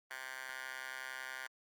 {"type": "tone with high-pass filter", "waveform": "10% pulse", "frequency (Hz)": 130.81, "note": "C3", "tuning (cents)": 0, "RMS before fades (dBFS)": -45, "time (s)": [0.11, 1.47], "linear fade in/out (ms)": 0, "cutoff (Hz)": 1400, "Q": 6.9, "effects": ["Opus 24 kbps"]}